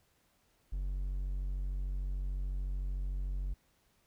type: tone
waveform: triangle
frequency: 46.78 Hz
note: F#1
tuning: 20 cents sharp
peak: -31 dBFS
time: 0.72-3.54 s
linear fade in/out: 10 ms
effects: pink hiss -72 dBFS RMS until 4.06 s